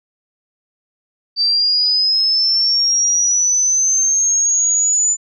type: linear sweep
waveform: sine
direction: up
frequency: 4628 to 7040 Hz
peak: -12 dBFS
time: 1.36-5.17 s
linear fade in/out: 50 ms
effects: none